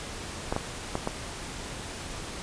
clicks, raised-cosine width 1 ms, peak -13 dBFS, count 4, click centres 0.525 / 0.564 / 0.954 / 1.074 s, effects pink hiss -38 dBFS RMS until 2.42 s + resampled to 22050 Hz

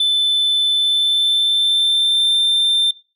sine tone with pitch glide, 3520 to 3577 Hz, A7 to A7, 0 to +28 cents, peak -10 dBFS, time 0-2.91 s, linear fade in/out 5 ms, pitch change +28 cents, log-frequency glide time 0.72-2.41 s, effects noise-tail reverb RT60 0.3 s tail -19 dB re dry + tanh soft clip ceiling -12 dBFS

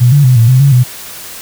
sine tone with pitch steps, 122.7 / 144.2 / 127.1 / 114.8 / 128.7 / 140 / 124.6 Hz, B2 / D3 / C3 / A#2 / C3 / C#3 / B2, -11 / -31 / -50 / -26 / -28 / +18 / +16 cents, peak -3 dBFS, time 0-0.84 s, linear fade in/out 20 ms, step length 120 ms, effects white hiss -28 dBFS RMS until 1.41 s

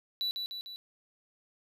triangle tone with echo, 3951 Hz, B7, in tune, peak -28 dBFS, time 0.21-0.31 s, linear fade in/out 0 ms, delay 150 ms, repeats 3, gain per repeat -4 dB, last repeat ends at 0.76 s, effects none

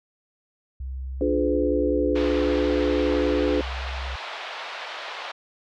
sine tone, 65.41 Hz, C2, in tune, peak -29 dBFS, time 0.8-4.16 s, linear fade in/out 5 ms
sine chord, D diminished seventh, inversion none, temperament just, 293.7 / 352.4 / 422.9 / 507.5 Hz, D4 / F4 / Ab4 / Cb5, 0 / +16 / +31 / +47 cents, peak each -24 / -27 / -26 / -25 dBFS, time 1.21-3.61 s, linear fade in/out 2 ms
pink band-pass noise, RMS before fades -35 dBFS, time 2.15-5.32 s, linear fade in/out 10 ms, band 610 to 4000 Hz, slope 24 dB/octave
effects none

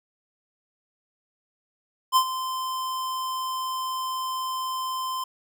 square tone with ADSR envelope, 1036 Hz, C6, 17 cents flat, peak -15 dBFS, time 2.12-5.24 s, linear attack 42 ms, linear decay 76 ms, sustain -13 dB, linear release 5 ms, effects none

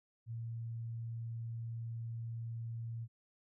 sine tone, 115.2 Hz, A#2, 20 cents flat, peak -39 dBFS, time 0.26-3.08 s, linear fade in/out 50 ms, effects none

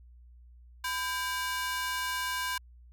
sawtooth ring-modulated tone, 1299 Hz, E6, 26 cents flat, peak -24 dBFS, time 0.84-2.58 s, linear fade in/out 5 ms, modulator 292 Hz, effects added 60 Hz sine -51 dBFS peak until 2.92 s

